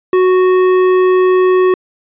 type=tone with tanh clipping; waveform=sine; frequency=369.3 Hz; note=F#4; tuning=3 cents flat; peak=-9 dBFS; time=0.13-1.74 s; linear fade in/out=2 ms; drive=13 dB; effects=resampled to 8000 Hz